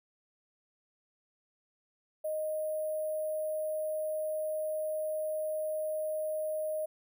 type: tone with sample-and-hold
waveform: sine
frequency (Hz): 620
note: D#5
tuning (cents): -6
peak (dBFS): -31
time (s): 2.24-6.86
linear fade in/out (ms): 10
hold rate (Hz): 11025
effects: none